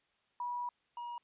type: tone pair in turn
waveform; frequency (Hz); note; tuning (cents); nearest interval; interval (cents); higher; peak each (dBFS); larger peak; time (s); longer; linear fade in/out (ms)
sine / triangle; 972 / 956.4; B5 / A#5; -28 / +44; unison; 28; first; -35 / -38; first; 0.4-0.69 / 0.97-1.18; first; 2
effects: white hiss -75 dBFS RMS until 1.23 s + resampled to 8000 Hz